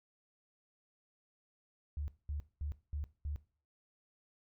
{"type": "tone bursts", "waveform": "sine", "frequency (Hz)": 73.42, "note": "D2", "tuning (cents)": 0, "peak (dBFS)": -36, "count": 5, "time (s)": [1.97, 3.36], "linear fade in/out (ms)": 0, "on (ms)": 110, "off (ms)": 210, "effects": ["noise-tail reverb RT60 0.4 s tail -17 dB re dry"]}